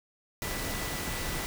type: tone in noise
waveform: sine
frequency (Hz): 1975.5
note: B6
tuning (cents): 0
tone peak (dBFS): -43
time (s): 0.42-1.46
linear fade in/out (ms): 0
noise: pink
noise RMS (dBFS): -34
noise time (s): 0.42-1.46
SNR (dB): -12
effects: none